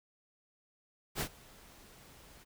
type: noise with ADSR envelope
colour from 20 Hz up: pink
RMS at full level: -33 dBFS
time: 1.15-2.45 s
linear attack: 56 ms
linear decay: 77 ms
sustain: -24 dB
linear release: 30 ms
effects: none